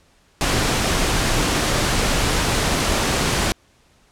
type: noise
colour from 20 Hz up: pink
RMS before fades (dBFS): -19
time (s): 0.41-3.52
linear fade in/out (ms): 0
effects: pink hiss -57 dBFS RMS until 4.11 s + low-pass 9000 Hz 12 dB/octave